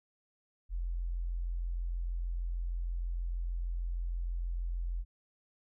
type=tone; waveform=sine; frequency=43.2 Hz; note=F1; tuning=18 cents flat; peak=-32 dBFS; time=0.69-5.05 s; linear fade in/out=50 ms; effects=none